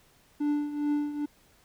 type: tone with tremolo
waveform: triangle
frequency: 293.7 Hz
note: D4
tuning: in tune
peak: -21 dBFS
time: 0.4-1.26 s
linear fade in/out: 10 ms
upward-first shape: triangle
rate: 2.4 Hz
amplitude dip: 75%
effects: pink hiss -62 dBFS RMS until 1.64 s